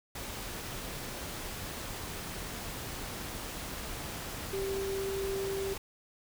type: tone in noise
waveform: sine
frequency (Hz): 390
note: G4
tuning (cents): -9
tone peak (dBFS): -32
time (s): 4.53-5.74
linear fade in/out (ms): 5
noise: pink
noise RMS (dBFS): -40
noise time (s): 0.15-5.78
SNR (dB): +5
effects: none